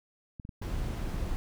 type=clicks; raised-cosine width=5 ms; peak=-29 dBFS; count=10; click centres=0.398 / 0.451 / 0.492 / 0.617 / 0.778 / 0.87 / 0.936 / 1.018 / 1.074 / 1.143 s
type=noise; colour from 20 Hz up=brown; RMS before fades=-33 dBFS; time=0.62-1.36 s; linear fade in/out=0 ms
effects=none